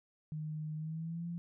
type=tone with pitch glide; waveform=sine; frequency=154.2 to 171.1 Hz; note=D#3 to F3; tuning=-15 to -35 cents; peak=-37 dBFS; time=0.32-1.38 s; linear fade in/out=0 ms; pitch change=+180 cents; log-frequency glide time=0.76-1.27 s; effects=none